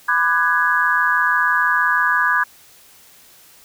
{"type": "chord", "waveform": "sine", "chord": "G# half-diminished seventh", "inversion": "first", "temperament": "just", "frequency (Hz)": [996.7, 1196.1, 1495.1, 1661.2], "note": ["B5", "D6", "F#6", "G#6"], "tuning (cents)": [16, 31, 18, 0], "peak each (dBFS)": [-21, -21, -21, -17], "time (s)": [0.08, 2.44], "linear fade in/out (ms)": 10, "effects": ["white hiss -48 dBFS RMS until 3.64 s"]}